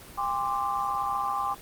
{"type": "chord", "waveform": "sine", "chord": "G suspended fourth", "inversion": "none", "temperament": "equal with one note detuned", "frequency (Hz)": [804.2, 1046.5, 1174.7], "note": ["G5", "C6", "D6"], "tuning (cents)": [44, 0, 0], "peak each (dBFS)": -30, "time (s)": [0.17, 1.55], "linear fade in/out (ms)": 20, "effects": ["pink hiss -46 dBFS RMS until 1.61 s", "Opus 24 kbps"]}